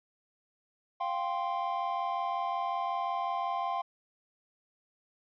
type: chord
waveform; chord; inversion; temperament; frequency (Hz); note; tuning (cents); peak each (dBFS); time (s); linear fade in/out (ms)
triangle; F suspended second; none; equal; 698.5 / 784 / 1046.5; F5 / G5 / C6; 0 / 0 / 0; -33 / -33 / -32; 1-3.82; 10
effects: resampled to 11025 Hz